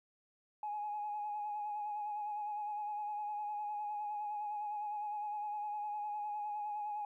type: tone with vibrato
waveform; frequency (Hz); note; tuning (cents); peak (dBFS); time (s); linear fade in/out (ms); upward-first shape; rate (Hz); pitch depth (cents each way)
sine; 836; G#5; +11; -36; 0.63-7.05; 2; sine; 9.8; 30
effects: tanh soft clip ceiling -32 dBFS + 13-bit